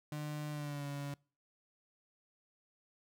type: tone with pitch glide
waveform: 35% pulse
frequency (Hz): 150 to 142.24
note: D3 to C#3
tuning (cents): +37 to +45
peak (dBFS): -37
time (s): 0.12-1.14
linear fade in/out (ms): 2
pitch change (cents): -92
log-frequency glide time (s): 0.49-0.86
effects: noise-tail reverb RT60 0.4 s tail -26 dB re dry